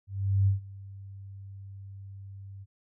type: tone with ADSR envelope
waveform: sine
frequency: 98 Hz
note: G2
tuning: in tune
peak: -19 dBFS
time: 0.07-2.66 s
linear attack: 400 ms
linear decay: 130 ms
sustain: -22 dB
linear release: 36 ms
effects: none